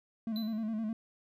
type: tone with vibrato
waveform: triangle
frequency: 220 Hz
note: A3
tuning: in tune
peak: -30 dBFS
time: 0.27-0.93 s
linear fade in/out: 2 ms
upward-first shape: square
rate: 9.7 Hz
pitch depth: 51 cents each way
type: tone with exponential decay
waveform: square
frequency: 4016 Hz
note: B7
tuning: 28 cents sharp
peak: -39 dBFS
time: 0.36-0.67 s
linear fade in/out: 1 ms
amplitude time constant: 66 ms
effects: none